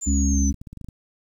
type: exponential sweep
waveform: sine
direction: down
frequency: 7190 to 5980 Hz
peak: -27 dBFS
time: 0.01-0.51 s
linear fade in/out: 20 ms
type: harmonic tone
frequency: 69.3 Hz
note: C#2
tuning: in tune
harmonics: 1 / 3 / 4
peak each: -19 / -24 / -25 dBFS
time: 0.06-0.53 s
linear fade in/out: 20 ms
type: clicks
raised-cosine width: 5 ms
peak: -25 dBFS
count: 11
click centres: 0.342 / 0.38 / 0.424 / 0.543 / 0.615 / 0.672 / 0.73 / 0.773 / 0.813 / 0.845 / 0.887 s
effects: 9-bit

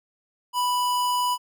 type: tone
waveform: square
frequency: 987.8 Hz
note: B5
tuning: in tune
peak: -22 dBFS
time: 0.53-1.38 s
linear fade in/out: 50 ms
effects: none

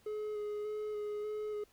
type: tone with vibrato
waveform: triangle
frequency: 421.5 Hz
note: G#4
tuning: 26 cents sharp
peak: -34 dBFS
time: 0.06-1.64 s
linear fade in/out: 5 ms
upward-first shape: square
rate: 1.7 Hz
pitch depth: 14 cents each way
effects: pink hiss -67 dBFS RMS until 1.72 s

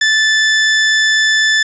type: tone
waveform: sawtooth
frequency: 1752 Hz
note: A6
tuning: 8 cents flat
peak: -6 dBFS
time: 0.01-1.63 s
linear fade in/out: 5 ms
effects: resampled to 16000 Hz + 7-bit

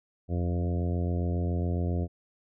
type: harmonic tone with a mistuned harmonic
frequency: 87.31 Hz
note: F2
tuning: in tune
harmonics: 1 / 2 / 3 / 4 / 5 / 6 / 7 / 8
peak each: -27 / -33 / -37 / -39 / -41 / -43 / -44 / -45 dBFS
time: 0.28-2.08 s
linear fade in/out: 50 ms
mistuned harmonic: 1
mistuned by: -26 cents
effects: none

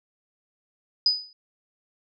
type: tone with exponential decay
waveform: sine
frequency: 4978 Hz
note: D#8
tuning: in tune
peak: -14 dBFS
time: 1.06-1.33 s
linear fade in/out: 2 ms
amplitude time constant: 58 ms
effects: none

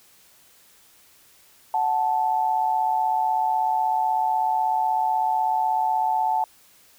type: tone pair together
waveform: sine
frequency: 740 / 876.2 Hz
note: F#5 / A5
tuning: 0 / -7 cents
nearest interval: minor third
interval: 293 cents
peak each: -24 / -21 dBFS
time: 1.74-6.44 s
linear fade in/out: 2 ms
effects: white hiss -55 dBFS RMS until 6.98 s

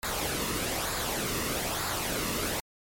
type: noise with flanger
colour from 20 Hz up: pink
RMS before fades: -31 dBFS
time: 0.03-2.6 s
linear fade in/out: 0 ms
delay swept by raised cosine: 0.33 to 1.3 ms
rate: 1.1 Hz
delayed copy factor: -0.5
effects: MP3 64 kbps

